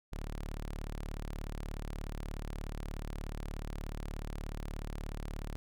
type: tone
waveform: sawtooth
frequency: 36.71 Hz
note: D1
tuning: in tune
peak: -34 dBFS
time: 0.12-5.56 s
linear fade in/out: 0 ms
effects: none